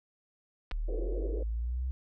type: clicks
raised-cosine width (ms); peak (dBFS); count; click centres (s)
0.3; -25; 2; 0.712 / 0.716
type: linear sweep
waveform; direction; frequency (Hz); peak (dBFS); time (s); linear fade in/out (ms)
sine; up; 36.31 to 65.41; -30; 0.72-1.91; 0
type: band-pass noise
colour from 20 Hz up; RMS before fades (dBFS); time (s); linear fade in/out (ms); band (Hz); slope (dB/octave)
white; -39; 0.88-1.43; 5; 320 to 500; 48
effects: none